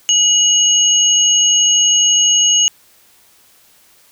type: tone pair together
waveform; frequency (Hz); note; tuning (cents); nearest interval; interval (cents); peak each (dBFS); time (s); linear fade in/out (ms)
sine; 2917 / 6553; F#7 / G#8; -25 / -24; octave + major second; 1401; -12 / -12; 0.09-2.68; 0
effects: white hiss -50 dBFS RMS until 4.11 s